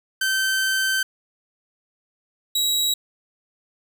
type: tone pair in turn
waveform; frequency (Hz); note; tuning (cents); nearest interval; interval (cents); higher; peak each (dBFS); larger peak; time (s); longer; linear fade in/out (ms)
sawtooth; 1546 / 3864; G6 / B7; -24 / -39; octave + major third; 1585; second; -16; neither; 0.21-1.03 / 2.55-2.94; first; 5
effects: none